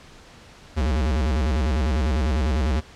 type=tone with vibrato; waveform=square; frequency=69.6 Hz; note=C#2; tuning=8 cents sharp; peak=-20 dBFS; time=0.76-2.81 s; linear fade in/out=20 ms; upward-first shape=square; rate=10 Hz; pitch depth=180 cents each way; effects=pink hiss -47 dBFS RMS until 2.95 s + low-pass 6000 Hz 12 dB/octave